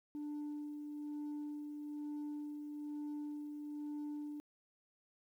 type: tone with tremolo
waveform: sine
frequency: 295.7 Hz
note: D4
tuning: 12 cents sharp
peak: -37 dBFS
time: 0.15-4.4 s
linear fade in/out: 0 ms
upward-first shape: sine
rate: 1.1 Hz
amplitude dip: 45%
effects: tanh soft clip ceiling -39 dBFS + 12-bit